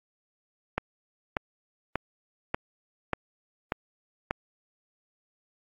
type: click train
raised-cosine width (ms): 0.5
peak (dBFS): -11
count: 7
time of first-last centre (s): 0.78-4.309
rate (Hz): 1.7
effects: AAC 32 kbps